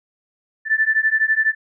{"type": "beating tone pair", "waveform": "sine", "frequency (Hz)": [1756, 1768], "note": ["A6", "A6"], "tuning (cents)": [-4, 8], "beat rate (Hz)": 12, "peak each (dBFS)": -18, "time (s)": [0.65, 1.55], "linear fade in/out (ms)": 50, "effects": []}